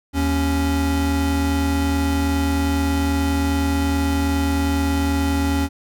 square tone pair together, 78.5 / 278 Hz, D#2 / C#4, +16 / +5 cents, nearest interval octave + minor seventh, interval 2189 cents, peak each -21 / -21 dBFS, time 0.13-5.69 s, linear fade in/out 50 ms, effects none

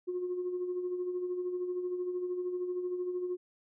sine tone with tremolo, 360.3 Hz, F#4, 46 cents flat, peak -29 dBFS, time 0.07-3.37 s, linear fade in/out 20 ms, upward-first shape sine, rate 13 Hz, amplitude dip 50%, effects tanh soft clip ceiling -27 dBFS

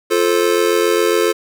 square chord, F major, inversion none, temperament just, 349.2 / 436.5 / 523.8 Hz, F4 / A4 / C5, 0 / -14 / +2 cents, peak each -18 / -16 / -21 dBFS, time 0.1-1.33 s, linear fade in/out 20 ms, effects none

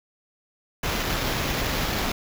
pink noise with sample-and-hold, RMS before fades -26 dBFS, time 0.83-2.12 s, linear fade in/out 5 ms, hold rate 8820 Hz, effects none

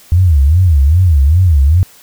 sine tone with vibrato, 79.6 Hz, D#2, 40 cents sharp, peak -5 dBFS, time 0.12-1.83 s, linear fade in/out 0 ms, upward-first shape sine, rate 2.5 Hz, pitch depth 280 cents each way, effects white hiss -42 dBFS RMS until 2.02 s

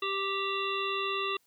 harmonic tone, 392 Hz, G4, in tune, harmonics 1 / 3 / 5 / 7 / 9 / 10, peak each -35 / -33 / -43 / -35 / -39 / -42 dBFS, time 0.02-1.37 s, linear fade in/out 5 ms, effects white hiss -70 dBFS RMS until 1.46 s

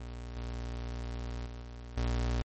35% pulse tone with level steps, 59.7 Hz, A#1, 42 cents sharp, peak -38 / -34 / -39 / -41 / -27 dBFS, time 0-2.42 s, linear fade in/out 5 ms, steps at 0.36 / 1.46 / 1.62 / 1.97 s, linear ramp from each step 2 ms, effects MP3 32 kbps

